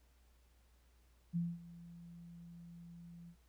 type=tone with ADSR envelope; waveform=sine; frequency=170.7 Hz; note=F3; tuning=39 cents flat; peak=-32 dBFS; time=1.33-3.36 s; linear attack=32 ms; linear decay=220 ms; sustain=-19 dB; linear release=72 ms; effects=added 60 Hz sine -66 dBFS peak until 3.48 s + pink hiss -75 dBFS RMS until 3.48 s